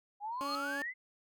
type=exponential sweep; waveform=sine; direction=up; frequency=800 to 2093 Hz; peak=-36 dBFS; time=0.2-0.94 s; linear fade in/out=50 ms
type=tone with exponential growth; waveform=sine; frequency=4254 Hz; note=C8; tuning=28 cents sharp; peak=-34 dBFS; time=0.32-0.55 s; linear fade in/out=0 ms; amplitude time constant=49 ms
type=tone; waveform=15% pulse; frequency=281.7 Hz; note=C#4; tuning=28 cents sharp; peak=-32 dBFS; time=0.41-0.82 s; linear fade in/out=0 ms
effects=none